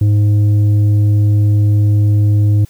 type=tone with tanh clipping; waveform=triangle; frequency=103.9 Hz; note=G#2; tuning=1 cent sharp; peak=-9 dBFS; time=0.01-2.65 s; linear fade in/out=5 ms; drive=10 dB; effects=white hiss -49 dBFS RMS until 2.69 s